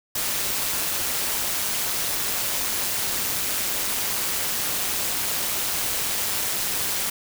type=noise with amplitude modulation; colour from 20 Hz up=white; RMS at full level=-23 dBFS; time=0.15-7.1 s; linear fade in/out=5 ms; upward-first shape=sine; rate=202 Hz; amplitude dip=55%; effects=none